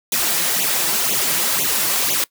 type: noise with flanger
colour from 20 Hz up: white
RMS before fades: -19 dBFS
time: 0.12-2.24 s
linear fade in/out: 2 ms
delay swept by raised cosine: 0.29 to 6.19 ms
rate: 2 Hz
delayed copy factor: +0.95
effects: noise-tail reverb RT60 0.1 s tail -21 dB re dry + high-pass 150 Hz 12 dB/octave